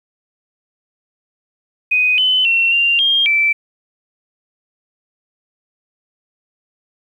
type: tone with pitch steps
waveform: sine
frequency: 2498 / 3029 / 2718 / 2779 / 3218 / 2328 Hz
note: D#7 / F#7 / F7 / F7 / G7 / D7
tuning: +6 / +40 / -48 / -9 / +45 / -16 cents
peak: -11 dBFS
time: 1.91-3.53 s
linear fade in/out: 10 ms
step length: 270 ms
effects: 8-bit